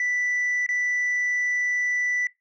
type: tone with dropouts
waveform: sine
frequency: 1975.5 Hz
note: B6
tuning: in tune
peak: -20 dBFS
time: 0-2.27 s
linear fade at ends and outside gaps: 2 ms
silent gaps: 0.664-0.689 s
effects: noise-tail reverb RT60 0.2 s tail -22 dB re dry + tanh soft clip ceiling -20 dBFS